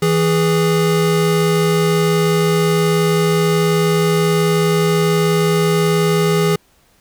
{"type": "tone pair together", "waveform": "square", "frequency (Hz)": [163.9, 413], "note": ["E3", "G#4"], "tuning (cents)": [-10, -10], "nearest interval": "octave + major third", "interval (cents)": 1600, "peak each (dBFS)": -16, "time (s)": [0.02, 6.56], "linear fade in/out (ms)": 5, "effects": ["pink hiss -55 dBFS RMS until 7 s"]}